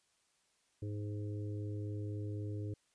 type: harmonic tone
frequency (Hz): 103.83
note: G#2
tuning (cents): 0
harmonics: 1 / 3 / 4 / 5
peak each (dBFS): -38 / -46 / -49 / -55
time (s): 0.82-2.74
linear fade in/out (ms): 5
effects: white hiss -75 dBFS RMS until 2.94 s + resampled to 22050 Hz